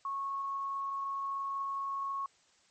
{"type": "tone", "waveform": "sine", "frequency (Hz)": 1100, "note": "C#6", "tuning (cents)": -14, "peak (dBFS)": -33, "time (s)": [0.05, 2.26], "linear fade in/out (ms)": 2, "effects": ["white hiss -67 dBFS RMS until 2.7 s", "MP3 32 kbps"]}